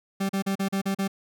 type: tone bursts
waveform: 40% pulse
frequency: 195 Hz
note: G3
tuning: 9 cents flat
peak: -23 dBFS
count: 7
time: 0.2-1.079 s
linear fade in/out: 10 ms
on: 93 ms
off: 38 ms
effects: none